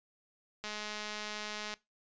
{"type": "click train", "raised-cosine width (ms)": 0.2, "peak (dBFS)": -23, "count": 233, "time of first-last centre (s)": [0.64, 1.74], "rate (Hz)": 211, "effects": ["noise-tail reverb RT60 0.2 s tail -20 dB re dry", "resampled to 16000 Hz"]}